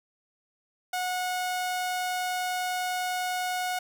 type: tone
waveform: sawtooth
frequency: 730 Hz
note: F#5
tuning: 24 cents flat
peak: -24 dBFS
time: 0.93-3.79 s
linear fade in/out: 5 ms
effects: none

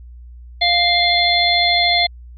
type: harmonic tone with a mistuned harmonic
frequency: 698.5 Hz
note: F5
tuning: in tune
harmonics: 1 / 3 / 5 / 6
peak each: -18 / -18 / -18 / -18 dBFS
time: 0.61-2.07 s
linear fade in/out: 10 ms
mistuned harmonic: 5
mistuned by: -17 cents
effects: added 60 Hz sine -35 dBFS peak until 2.37 s

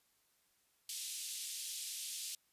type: band-pass noise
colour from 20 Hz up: white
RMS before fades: -44 dBFS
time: 0.89-2.35 s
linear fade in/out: 2 ms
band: 2900 to 11000 Hz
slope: 24 dB/octave
effects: white hiss -75 dBFS RMS until 2.52 s + resampled to 32000 Hz

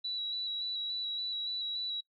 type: tone with vibrato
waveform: sine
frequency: 3920 Hz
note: B7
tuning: 14 cents flat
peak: -33 dBFS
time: 0.04-2.01 s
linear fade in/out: 10 ms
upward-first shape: square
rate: 3.5 Hz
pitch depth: 16 cents each way
effects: noise-tail reverb RT60 0.1 s tail -21 dB re dry

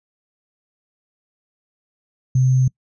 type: tone with sample-and-hold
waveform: sine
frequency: 128.8 Hz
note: C3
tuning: 27 cents flat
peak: -12 dBFS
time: 2.35-2.68 s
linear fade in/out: 5 ms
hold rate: 6300 Hz
effects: noise-tail reverb RT60 0.1 s tail -24 dB re dry + resampled to 24000 Hz

